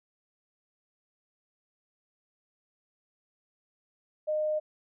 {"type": "tone", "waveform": "sine", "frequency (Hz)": 613, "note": "D#5", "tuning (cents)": -26, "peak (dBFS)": -26, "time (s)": [4.27, 4.6], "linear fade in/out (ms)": 20, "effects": []}